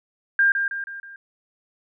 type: tone with echo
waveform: sine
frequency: 1600 Hz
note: G6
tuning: 35 cents sharp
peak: -14 dBFS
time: 0.39-0.52 s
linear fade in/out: 2 ms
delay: 160 ms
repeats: 4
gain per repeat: -6 dB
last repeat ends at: 1.16 s
effects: none